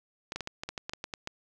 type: clicks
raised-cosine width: 0.2 ms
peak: -18 dBFS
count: 12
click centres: 0.321 / 0.36 / 0.407 / 0.474 / 0.635 / 0.69 / 0.778 / 0.895 / 0.935 / 1.041 / 1.138 / 1.274 s
effects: none